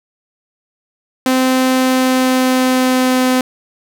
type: tone with pitch glide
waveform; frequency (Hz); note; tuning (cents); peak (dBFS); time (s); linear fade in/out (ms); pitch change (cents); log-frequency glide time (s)
sawtooth; 258.6 to 255.5; C4 to C4; -20 to -41; -7; 1.26-3.41; 2; -21; 1.74-3.27
effects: none